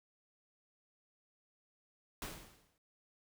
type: noise with exponential decay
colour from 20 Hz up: pink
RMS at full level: -41 dBFS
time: 2.22-2.78 s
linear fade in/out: 1 ms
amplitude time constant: 120 ms
effects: none